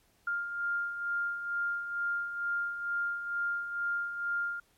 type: beating tone pair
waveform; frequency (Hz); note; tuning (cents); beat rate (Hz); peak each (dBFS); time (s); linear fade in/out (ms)
sine; 1400 / 1402.2; F6 / F6; +4 / +7; 2.2; -39 / -31; 0.27-4.6; 5
effects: pink hiss -68 dBFS RMS until 4.77 s + MP3 64 kbps